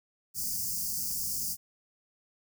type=band-stop noise; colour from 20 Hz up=white; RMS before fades=-33 dBFS; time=0.34-1.57 s; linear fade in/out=50 ms; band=240 to 4700 Hz; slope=96 dB/octave; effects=none